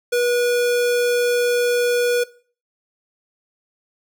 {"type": "tone", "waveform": "square", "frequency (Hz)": 484.8, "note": "B4", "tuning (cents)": -32, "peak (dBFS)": -17, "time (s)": [0.12, 2.24], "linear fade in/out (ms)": 10, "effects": ["noise-tail reverb RT60 0.4 s tail -18 dB re dry"]}